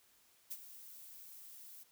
violet noise with ADSR envelope, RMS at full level -41 dBFS, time 0.5-1.84 s, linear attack 18 ms, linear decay 43 ms, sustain -13 dB, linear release 16 ms, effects white hiss -69 dBFS RMS until 1.91 s

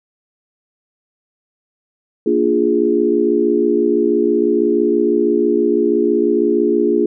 sine chord, Bb dominant seventh, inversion none, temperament equal, 233.1 / 293.7 / 349.2 / 415.3 Hz, Bb3 / D4 / F4 / Ab4, 0 / 0 / 0 / 0 cents, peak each -20 / -19 / -16 / -16 dBFS, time 2.26-7.06 s, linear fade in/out 5 ms, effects none

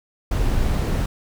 brown noise, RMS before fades -20 dBFS, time 0.31-1.06 s, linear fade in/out 5 ms, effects none

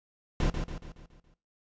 brown noise with echo, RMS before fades -26 dBFS, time 0.4-0.5 s, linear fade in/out 2 ms, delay 140 ms, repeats 6, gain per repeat -6 dB, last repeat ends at 1.34 s, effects noise-tail reverb RT60 0.3 s tail -18 dB re dry + resampled to 16000 Hz

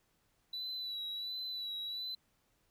sine tone with vibrato, 3951 Hz, B7, in tune, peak -36 dBFS, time 0.53-2.15 s, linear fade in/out 5 ms, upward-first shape sine, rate 1.4 Hz, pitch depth 38 cents each way, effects tanh soft clip ceiling -36 dBFS + pink hiss -75 dBFS RMS until 2.7 s

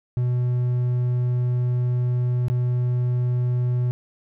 triangle tone with dropouts, 123.47 Hz, B2, in tune, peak -17 dBFS, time 0.17-3.91 s, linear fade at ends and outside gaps 0 ms, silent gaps 2.483-2.5 s, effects none

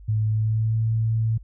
sine tone with pitch glide, 108.1 to 111.91 Hz, A2 to A2, -30 to +30 cents, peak -19 dBFS, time 0.08-1.38 s, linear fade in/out 10 ms, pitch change +60 cents, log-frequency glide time 0.28-0.8 s, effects added 50 Hz sine -41 dBFS peak until 1.43 s

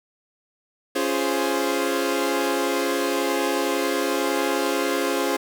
sawtooth chord, Db major seventh, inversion none, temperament equal with one note detuned, 277.2 / 346.4 / 415.3 / 523.3 Hz, Db4 / F4 / Ab4 / C5, 0 / -14 / 0 / 0 cents, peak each -23 dBFS, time 0.95-5.37 s, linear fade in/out 10 ms, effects none

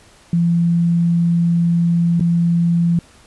sine tone with dropouts, 170.2 Hz, F3, 44 cents flat, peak -12 dBFS, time 0.33-2.99 s, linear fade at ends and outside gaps 2 ms, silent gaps 2.197-2.207 s, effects pink hiss -48 dBFS RMS until 3.26 s + resampled to 24000 Hz

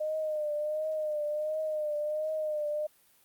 sine tone with vibrato, 610 Hz, D#5, 34 cents flat, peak -29 dBFS, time 0-2.87 s, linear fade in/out 10 ms, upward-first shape triangle, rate 1.4 Hz, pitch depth 54 cents each way, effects white hiss -64 dBFS RMS until 3.24 s + Opus 48 kbps

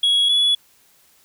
sine tone pair in turn, 3333 / 3399 Hz, G#7 / G#7, +5 / +39 cents, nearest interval unison, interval 34 cents, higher second, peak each -11 dBFS, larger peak neither, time 0.03-0.29 / 0.29-0.55 s, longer neither, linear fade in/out 5 ms, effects tanh soft clip ceiling -13 dBFS + white hiss -56 dBFS RMS until 1.24 s

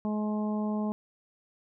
harmonic tone, 211.9 Hz, G#3, 35 cents sharp, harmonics 1 / 2 / 3 / 4 / 5, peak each -28 / -39 / -39 / -41 / -44 dBFS, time 0.05-0.92 s, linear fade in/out 0 ms, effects none

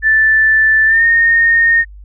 sine tone with pitch glide, 1760 to 1842.2 Hz, A6 to A#6, 0 to -21 cents, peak -7 dBFS, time 0.02-1.85 s, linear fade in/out 50 ms, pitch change +79 cents, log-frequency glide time 0.86-1.04 s, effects added 50 Hz sine -32 dBFS peak until 2.04 s

